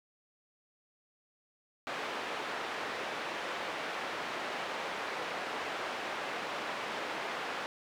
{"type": "band-pass noise", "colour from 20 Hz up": "pink", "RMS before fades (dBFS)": -38, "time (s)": [1.87, 7.66], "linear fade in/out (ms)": 0, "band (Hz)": [480, 2700], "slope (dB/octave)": 12, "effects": []}